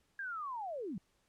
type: linear sweep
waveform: sine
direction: down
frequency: 1639 to 159.4 Hz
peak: -38 dBFS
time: 0.19-0.98 s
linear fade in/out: 2 ms
effects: pink hiss -75 dBFS RMS until 1.28 s + low-pass 11000 Hz 12 dB/octave